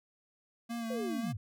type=tone with vibrato; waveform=square; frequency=230 Hz; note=A#3; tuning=23 cents flat; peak=-36 dBFS; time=0.69-1.33 s; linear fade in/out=20 ms; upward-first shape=sine; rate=3.7 Hz; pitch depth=38 cents each way
type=linear sweep; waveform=sine; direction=down; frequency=530 to 86.6 Hz; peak=-35 dBFS; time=0.9-1.37 s; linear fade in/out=5 ms
effects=none